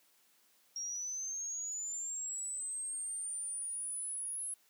sine linear sweep, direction up, 5588 to 10720 Hz, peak -37 dBFS, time 0.76-4.54 s, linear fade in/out 2 ms, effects white hiss -69 dBFS RMS until 4.69 s + high-pass 200 Hz 12 dB/octave

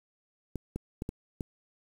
clicks, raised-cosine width 3 ms, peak -21 dBFS, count 5, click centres 0.557 / 0.76 / 1.021 / 1.091 / 1.408 s, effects 8-bit

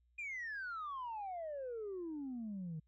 sine exponential sweep, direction down, 2461 to 152.2 Hz, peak -39 dBFS, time 0.18-2.8 s, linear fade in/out 10 ms, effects tanh soft clip ceiling -38 dBFS + added 60 Hz sine -70 dBFS peak until 2.87 s

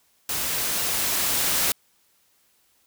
white noise with level ramp, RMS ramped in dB -27 to -22 dBFS, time 0.29-1.72 s, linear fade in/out 2 ms, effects white hiss -64 dBFS RMS until 2.86 s

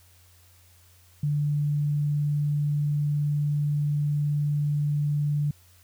sine tone, 146.83 Hz, D3, in tune, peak -22 dBFS, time 1.23-5.51 s, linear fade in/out 5 ms, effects added 88 Hz sine -56 dBFS peak until 5.83 s + white hiss -59 dBFS RMS until 5.83 s

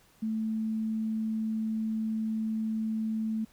sine tone, 220 Hz, A3, in tune, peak -28 dBFS, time 0.22-3.45 s, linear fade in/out 10 ms, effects pink hiss -62 dBFS RMS until 3.52 s

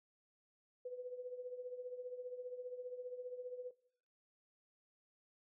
sine tone with tremolo, 498.2 Hz, B4, 15 cents sharp, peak -40 dBFS, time 0.85-3.71 s, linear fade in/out 5 ms, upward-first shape triangle, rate 15 Hz, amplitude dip 70%, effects noise-tail reverb RT60 0.7 s tail -20 dB re dry

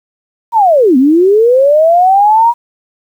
sine linear two-way sweep, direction down then up, 961 to 246.9 to 961 Hz, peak -4 dBFS, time 0.52-2.54 s, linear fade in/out 50 ms, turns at 0.97 s, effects 7-bit

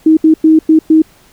sine tone bursts at uneven times, 316.2 Hz, D#4, 28 cents sharp, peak -3 dBFS, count 5, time 0.06-0.17 / 0.24-0.34 / 0.44-0.59 / 0.69-0.79 / 0.9-1.02 s, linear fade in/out 5 ms, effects pink hiss -46 dBFS RMS until 1.32 s

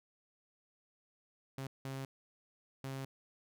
sawtooth tone bursts at uneven times, 134.5 Hz, C3, 48 cents sharp, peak -36 dBFS, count 3, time 1.58-1.67 / 1.85-2.05 / 2.84-3.05 s, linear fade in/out 2 ms, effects none

